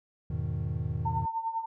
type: chord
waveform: triangle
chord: E major seventh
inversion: none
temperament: equal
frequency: 82.41 / 103.83 / 123.47 / 155.56 Hz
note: E2 / G#2 / B2 / D#3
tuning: 0 / 0 / 0 / 0 cents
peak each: -33 dBFS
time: 0.3-1.26 s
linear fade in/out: 5 ms
type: tone with tremolo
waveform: sine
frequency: 904 Hz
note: A5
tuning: 47 cents sharp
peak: -26 dBFS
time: 1.05-1.66 s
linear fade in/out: 10 ms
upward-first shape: triangle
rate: 10 Hz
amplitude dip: 80%
effects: none